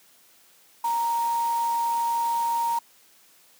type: tone in noise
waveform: sine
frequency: 932.3 Hz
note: A#5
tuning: in tune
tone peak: -22 dBFS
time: 0.84-2.79 s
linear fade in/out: 5 ms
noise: white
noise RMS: -40 dBFS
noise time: 0.84-2.79 s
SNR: +15 dB
effects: white hiss -57 dBFS RMS until 3.59 s + high-pass 150 Hz 12 dB/octave